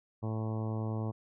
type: harmonic tone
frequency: 110 Hz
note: A2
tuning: in tune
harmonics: 1 / 2 / 3 / 4 / 5 / 6 / 7 / 8 / 9 / 10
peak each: -33 / -39 / -43 / -45 / -47 / -49 / -50 / -51 / -52 / -53 dBFS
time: 0.22-1.12 s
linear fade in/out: 20 ms
effects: none